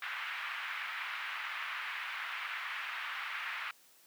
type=band-pass noise; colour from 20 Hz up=white; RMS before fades=-40 dBFS; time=0.02-3.71 s; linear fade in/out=2 ms; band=1100 to 2500 Hz; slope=24 dB/octave; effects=white hiss -63 dBFS RMS until 4.06 s + high-pass 200 Hz 12 dB/octave